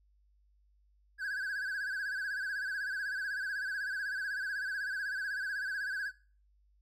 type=tone with vibrato; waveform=triangle; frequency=1587 Hz; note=G6; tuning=21 cents sharp; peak=-32 dBFS; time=1.18-6.12 s; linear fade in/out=50 ms; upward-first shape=sine; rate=16 Hz; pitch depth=100 cents each way; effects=noise-tail reverb RT60 0.4 s tail -18 dB re dry + added 50 Hz sine -65 dBFS peak until 6.81 s